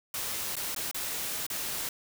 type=noise with dropouts; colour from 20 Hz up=white; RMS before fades=-34 dBFS; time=0.14-1.89 s; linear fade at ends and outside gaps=2 ms; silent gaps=0.555-0.566 / 0.748-0.762 / 0.913-0.945 / 1.466-1.501 s; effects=none